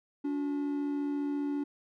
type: tone pair together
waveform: triangle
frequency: 286.9 / 361.5 Hz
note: D4 / F#4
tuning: -40 / -40 cents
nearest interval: major third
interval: 400 cents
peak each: -28 / -39 dBFS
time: 0.24-1.64 s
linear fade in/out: 10 ms
effects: none